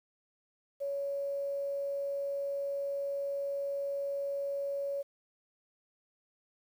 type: tone with quantisation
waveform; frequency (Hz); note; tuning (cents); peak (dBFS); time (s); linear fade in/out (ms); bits
sine; 560; C#5; +18; -32; 0.8-5.03; 20; 10
effects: none